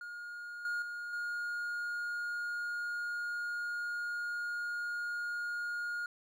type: tone with level steps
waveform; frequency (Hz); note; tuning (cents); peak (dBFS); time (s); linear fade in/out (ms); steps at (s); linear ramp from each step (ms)
triangle; 1427; F6; +37; -40 / -31 / -37 / -33; 0.01-6.06; 2; 0.65 / 0.82 / 1.13; 2
effects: none